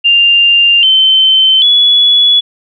sine tone with pitch steps, 2794 / 3082 / 3400 Hz, F7 / G7 / G#7, 0 / -30 / +40 cents, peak -4 dBFS, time 0.04-2.41 s, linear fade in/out 20 ms, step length 790 ms, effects none

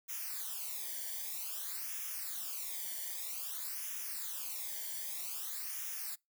blue noise with flanger, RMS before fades -41 dBFS, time 0.08-6.16 s, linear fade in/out 20 ms, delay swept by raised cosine 0.23 to 0.77 ms, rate 0.52 Hz, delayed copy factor -0.85, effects noise-tail reverb RT60 0.2 s tail -25 dB re dry

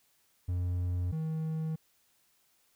triangle tone pair in turn, 89.1 / 158.76 Hz, F2 / D#3, +35 / +35 cents, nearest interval minor seventh, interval 1000 cents, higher second, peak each -27 / -29 dBFS, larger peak first, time 0.48-1.12 / 1.12-1.76 s, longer neither, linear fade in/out 10 ms, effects white hiss -70 dBFS RMS until 2.75 s

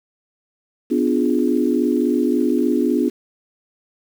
sine chord, B diminished seventh, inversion none, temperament equal with one note detuned, 250.1 / 293.7 / 349.2 / 415.3 Hz, B3 / D4 / F4 / Ab4, +22 / 0 / 0 / 0 cents, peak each -19 / -20 / -21 / -24 dBFS, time 0.9-3.1 s, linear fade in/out 20 ms, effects 7-bit

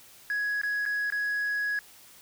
sine tone with dropouts, 1670 Hz, G#6, 9 cents sharp, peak -24 dBFS, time 0.3-1.79 s, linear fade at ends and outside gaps 1 ms, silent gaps 0.615-0.634 / 0.854-0.861 / 1.102-1.123 s, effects tanh soft clip ceiling -25 dBFS + white hiss -53 dBFS RMS until 2.21 s

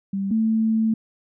sine tone pair in turn, 196 / 221.7 Hz, G3 / A3, 0 / +13 cents, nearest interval major second, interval 213 cents, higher second, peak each -22 / -17 dBFS, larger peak second, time 0.13-0.31 / 0.31-0.94 s, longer second, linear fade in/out 5 ms, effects none

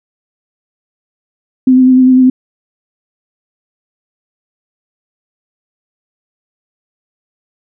sine tone with vibrato, 256.8 Hz, C4, 32 cents flat, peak -3 dBFS, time 1.67-2.3 s, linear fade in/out 5 ms, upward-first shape sine, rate 10 Hz, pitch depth 21 cents each way, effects none

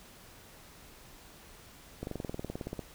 slowing click train, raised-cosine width 2 ms, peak -23 dBFS, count 16, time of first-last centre 2.03-2.793 s, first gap 41 ms, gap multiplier 1.03, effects pink hiss -54 dBFS RMS until 2.94 s

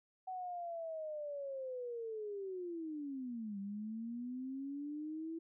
sine linear two-way sweep, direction down then up, 753 to 195.4 to 331.3 Hz, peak -40 dBFS, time 0.27-5.39 s, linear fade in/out 10 ms, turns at 3.59 s, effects none

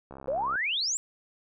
click train, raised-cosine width 1 ms, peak -29 dBFS, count 31, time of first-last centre 0.11-0.556 s, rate 67.3 Hz
sine exponential sweep, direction up, 501 to 7790 Hz, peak -26 dBFS, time 0.28-0.97 s, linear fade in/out 0 ms
effects none

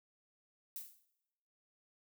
violet noise with exponential decay, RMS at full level -41 dBFS, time 0.76-1.05 s, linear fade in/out 1 ms, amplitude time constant 63 ms, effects noise-tail reverb RT60 0.9 s tail -18 dB re dry

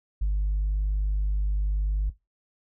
sine tone, 50.4 Hz, G1, 49 cents sharp, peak -20 dBFS, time 0.21-2.1 s, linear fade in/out 10 ms, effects noise-tail reverb RT60 0.2 s tail -18 dB re dry + tanh soft clip ceiling -20 dBFS

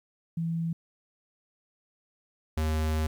sine / square tone pair in turn, 165.7 / 78.2 Hz, E3 / D#2, +9 / +9 cents, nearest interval octave + minor second, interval 1300 cents, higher first, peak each -27 / -26 dBFS, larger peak second, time 0.37-0.73 / 2.57-3.07 s, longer second, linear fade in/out 5 ms, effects 11-bit

